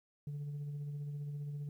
sine tone with tremolo, 145.3 Hz, D3, 18 cents flat, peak -35 dBFS, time 0.27-1.69 s, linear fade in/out 2 ms, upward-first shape sine, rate 15 Hz, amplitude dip 35%, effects tanh soft clip ceiling -37 dBFS + 12-bit

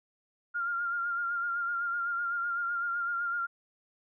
sine tone with vibrato, 1398 Hz, F6, 1 cent sharp, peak -29 dBFS, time 0.54-3.47 s, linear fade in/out 20 ms, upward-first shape sine, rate 7.9 Hz, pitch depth 33 cents each way, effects none

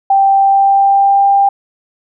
sine tone with pitch glide, 784 to 794.9 Hz, G5 to G5, 0 to +24 cents, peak -6 dBFS, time 0.1-1.49 s, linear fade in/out 5 ms, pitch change +24 cents, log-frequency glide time 0.34-1.25 s, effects none

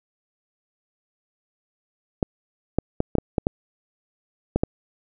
clicks, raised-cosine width 2 ms, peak -6 dBFS, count 9, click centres 2.228 / 2.786 / 3.004 / 3.153 / 3.184 / 3.382 / 3.469 / 4.56 / 4.635 s, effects none

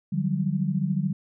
sine tone cluster, 149.7 / 181.4 / 195.3 Hz, D3 / F#3 / G3, +33 / -34 / -6 cents, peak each -27 dBFS, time 0.12-1.13 s, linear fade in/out 10 ms, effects none

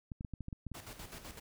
clicks, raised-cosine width 5 ms, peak -29 dBFS, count 9, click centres 0.118 / 0.209 / 0.248 / 0.337 / 0.407 / 0.484 / 0.528 / 0.667 / 0.717 s
pink noise with tremolo, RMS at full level -47 dBFS, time 0.74-1.4 s, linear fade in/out 10 ms, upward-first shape square, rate 7.9 Hz, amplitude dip 60%
effects none

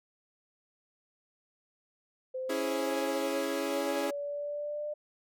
sine linear sweep, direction up, 515 to 598 Hz, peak -33 dBFS, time 2.34-4.94 s, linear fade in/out 10 ms
sawtooth chord, C# minor, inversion none, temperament equal, 277.2 / 329.6 / 415.3 Hz, C#4 / E4 / G#4, 0 / 0 / 0 cents, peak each -32 dBFS, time 2.49-4.11 s, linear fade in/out 10 ms
effects none

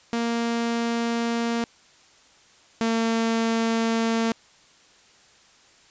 sawtooth tone pair in turn, 233.1 / 227.3 Hz, A#3 / A#3, 0 / -43 cents, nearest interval unison, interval 43 cents, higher first, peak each -19 / -17 dBFS, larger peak second, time 0.13-1.64 / 2.81-4.32 s, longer neither, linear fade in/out 0 ms, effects white hiss -55 dBFS RMS until 5.9 s + resampled to 16000 Hz

